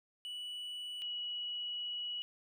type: tone pair in turn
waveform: triangle / sine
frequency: 2951 / 2929 Hz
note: F#7 / F#7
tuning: -5 / -18 cents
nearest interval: unison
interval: 13 cents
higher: first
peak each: -39 / -37 dBFS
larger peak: second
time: 0.25-1.02 / 1.02-2.22 s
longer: second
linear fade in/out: 0 ms
effects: none